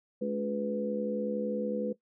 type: harmonic tone with a mistuned harmonic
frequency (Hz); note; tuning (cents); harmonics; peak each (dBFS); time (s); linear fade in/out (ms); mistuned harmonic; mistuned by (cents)
70.8; C#2; +37; 3 / 4 / 5 / 6 / 7; -33 / -41 / -40 / -42 / -32; 0.21-1.93; 10; 4; +16
effects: noise-tail reverb RT60 0.1 s tail -17 dB re dry